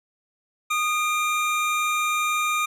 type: tone pair together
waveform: square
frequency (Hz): 1234 / 2388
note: D#6 / D7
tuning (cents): -15 / +28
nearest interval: major seventh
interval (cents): 1143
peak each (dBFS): -24 / -26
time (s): 0.7-2.66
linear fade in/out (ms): 10
effects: low-pass 12000 Hz 12 dB/octave